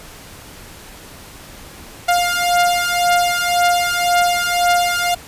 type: beating tone pair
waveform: sawtooth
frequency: 703 / 704.9 Hz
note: F5 / F5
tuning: +11 / +16 cents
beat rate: 1.9 Hz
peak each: -13 dBFS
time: 2.08-5.15 s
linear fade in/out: 10 ms
effects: pink hiss -38 dBFS RMS until 5.27 s + resampled to 32000 Hz